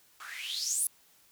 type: noise with band-pass filter sweep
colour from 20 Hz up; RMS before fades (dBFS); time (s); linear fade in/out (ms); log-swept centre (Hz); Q
blue; -34; 0.2-0.87; 2; 1200 to 11000; 7.9
effects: white hiss -63 dBFS RMS until 1.31 s